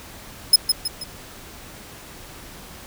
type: tone with echo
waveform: sawtooth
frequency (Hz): 5130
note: E8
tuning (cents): -48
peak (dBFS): -5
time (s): 0.53-0.56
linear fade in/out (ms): 5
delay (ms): 160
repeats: 3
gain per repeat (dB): -7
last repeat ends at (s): 1.04
effects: pink hiss -41 dBFS RMS until 2.86 s